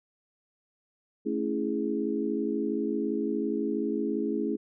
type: chord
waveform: sine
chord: A major seventh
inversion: none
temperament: equal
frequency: 220 / 277.2 / 329.6 / 415.3 Hz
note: A3 / C#4 / E4 / G#4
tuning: 0 / 0 / 0 / 0 cents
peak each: -32 dBFS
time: 1.25-4.57 s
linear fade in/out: 20 ms
effects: none